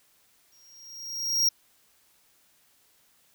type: tone with exponential growth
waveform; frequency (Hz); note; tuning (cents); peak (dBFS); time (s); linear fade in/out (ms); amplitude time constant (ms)
square; 5610; F8; +7; -19; 0.52-1.49; 5; 210
effects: white hiss -64 dBFS RMS until 3.34 s